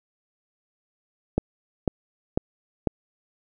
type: click train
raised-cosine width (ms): 2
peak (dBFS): -7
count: 4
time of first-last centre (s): 1.38-2.873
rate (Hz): 2.01
effects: none